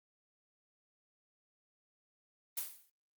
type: noise with exponential decay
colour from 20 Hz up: blue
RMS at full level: -34 dBFS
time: 2.57-2.9 s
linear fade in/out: 5 ms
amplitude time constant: 71 ms
effects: Opus 32 kbps